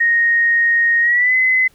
sine tone with pitch glide, 1864.7 to 2033 Hz, A#6 to B6, 0 to +50 cents, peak -11 dBFS, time 0-1.68 s, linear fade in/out 10 ms, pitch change +150 cents, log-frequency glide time 1.01-1.35 s, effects pink hiss -54 dBFS RMS until 1.74 s

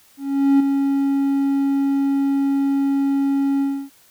triangle tone with ADSR envelope, 276.4 Hz, C#4, 5 cents flat, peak -8 dBFS, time 0.17-3.9 s, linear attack 430 ms, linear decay 6 ms, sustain -6 dB, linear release 290 ms, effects white hiss -53 dBFS RMS until 4.1 s

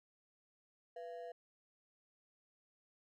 triangle ring-modulated tone, 587.3 Hz, D5, in tune, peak -40 dBFS, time 0.96-1.32 s, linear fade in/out 5 ms, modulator 94.6 Hz, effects none

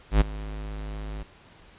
square tone with ADSR envelope, 51.91 Hz, G#1, in tune, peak -14 dBFS, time 0.11-1.23 s, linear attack 98 ms, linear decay 15 ms, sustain -19 dB, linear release 5 ms, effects pink hiss -53 dBFS RMS until 1.78 s + resampled to 8000 Hz

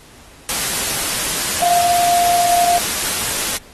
sine tone in noise, 700 Hz, F5, 4 cents sharp, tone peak -13 dBFS, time 1.62-2.78 s, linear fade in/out 0 ms, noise white, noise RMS -20 dBFS, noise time 0.49-3.57 s, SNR +4 dB, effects pink hiss -44 dBFS RMS until 3.73 s + AAC 32 kbps

